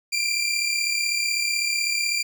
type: tone pair together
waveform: 20% pulse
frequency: 2357 / 2393 Hz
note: D7 / D7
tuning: +6 / +32 cents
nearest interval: unison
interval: 26 cents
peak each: -20 dBFS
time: 0.12-2.23 s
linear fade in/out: 10 ms
effects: none